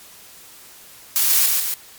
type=noise with echo; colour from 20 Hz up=blue; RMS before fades=-17 dBFS; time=1.16-1.46 s; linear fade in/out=0 ms; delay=140 ms; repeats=2; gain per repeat=-3 dB; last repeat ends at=1.74 s; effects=white hiss -44 dBFS RMS until 1.98 s + MP3 96 kbps